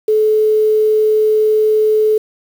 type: tone with quantisation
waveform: sine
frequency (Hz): 430.8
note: A4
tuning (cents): -37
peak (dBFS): -9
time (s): 0.08-2.18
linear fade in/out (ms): 5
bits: 6
effects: none